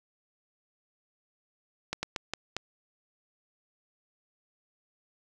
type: slowing click train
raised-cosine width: 0.2 ms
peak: -14 dBFS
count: 5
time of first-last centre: 1.93-2.566 s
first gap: 100 ms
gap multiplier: 1.32
effects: none